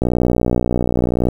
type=click train; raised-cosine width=2 ms; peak=-3 dBFS; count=78; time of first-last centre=0.02-1.286 s; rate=60.8 Hz; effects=7-bit